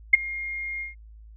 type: tone with ADSR envelope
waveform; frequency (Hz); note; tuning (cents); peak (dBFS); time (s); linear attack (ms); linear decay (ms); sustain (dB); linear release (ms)
sine; 2130; C7; +30; -7; 0.13-0.95; 9; 16; -22; 140
effects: added 54 Hz sine -44 dBFS peak until 1.36 s